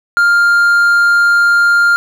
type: tone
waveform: triangle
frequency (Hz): 1401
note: F6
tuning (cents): +5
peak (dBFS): -5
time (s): 0.17-1.96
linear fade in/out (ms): 0
effects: none